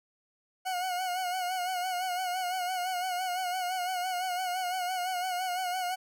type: tone with vibrato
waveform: 40% pulse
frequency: 731 Hz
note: F#5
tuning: 21 cents flat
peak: -29 dBFS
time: 0.65-5.96 s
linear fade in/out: 20 ms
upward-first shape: sine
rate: 5.9 Hz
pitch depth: 53 cents each way
effects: none